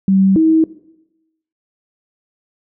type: tone pair in turn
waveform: sine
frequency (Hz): 192.5 / 320.1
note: G3 / D#4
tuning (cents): -31 / +49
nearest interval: major sixth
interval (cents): 880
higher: second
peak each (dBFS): -9 / -8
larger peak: second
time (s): 0.08-0.36 / 0.36-0.64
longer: neither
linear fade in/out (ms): 2
effects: noise-tail reverb RT60 0.9 s tail -18 dB re dry